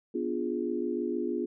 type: chord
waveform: sine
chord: B diminished seventh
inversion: none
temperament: equal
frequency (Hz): 246.9 / 293.7 / 349.2 / 415.3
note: B3 / D4 / F4 / Ab4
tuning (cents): 0 / 0 / 0 / 0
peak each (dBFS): -34 / -36 / -32 / -35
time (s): 0.14-1.46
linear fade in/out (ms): 10
effects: none